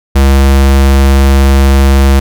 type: tone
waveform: square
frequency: 68.1 Hz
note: C#2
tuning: 30 cents flat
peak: -4 dBFS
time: 0.15-2.2 s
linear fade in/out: 10 ms
effects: none